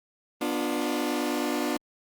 sawtooth chord, B diminished, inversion none, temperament just, 246.9 / 296.3 / 355.6 Hz, B3 / D4 / F4, 0 / +15 / +31 cents, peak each -27 / -25 / -28 dBFS, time 0.41-1.77 s, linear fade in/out 5 ms, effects Opus 24 kbps

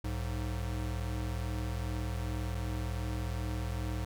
square tone pair together, 61.78 / 103.83 Hz, B1 / G#2, +1 / 0 cents, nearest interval major sixth, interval 899 cents, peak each -36 / -37 dBFS, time 0.04-4.05 s, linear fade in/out 5 ms, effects none

